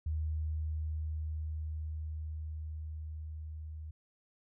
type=tone with level ramp; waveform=sine; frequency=77.78 Hz; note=D#2; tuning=in tune; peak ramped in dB=-31 to -41 dBFS; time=0.06-3.91 s; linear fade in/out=5 ms; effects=none